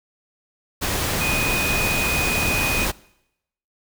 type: tone in noise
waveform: sine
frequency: 2489 Hz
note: D#7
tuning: in tune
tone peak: -22 dBFS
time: 1.2-2.86 s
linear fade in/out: 20 ms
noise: pink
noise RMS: -23 dBFS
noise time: 0.81-2.92 s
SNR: -2 dB
effects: noise-tail reverb RT60 0.8 s tail -22 dB re dry